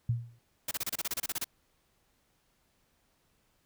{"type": "tone with exponential decay", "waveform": "sine", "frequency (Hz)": 117.9, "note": "A#2", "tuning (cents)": 20, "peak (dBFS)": -23, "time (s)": [0.09, 0.39], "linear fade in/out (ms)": 5, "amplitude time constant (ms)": 65}
{"type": "noise bursts", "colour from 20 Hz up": "white", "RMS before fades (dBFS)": -33, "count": 13, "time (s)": [0.68, 1.444], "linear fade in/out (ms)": 5, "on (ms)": 32, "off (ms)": 29}
{"effects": ["pink hiss -72 dBFS RMS until 3.65 s"]}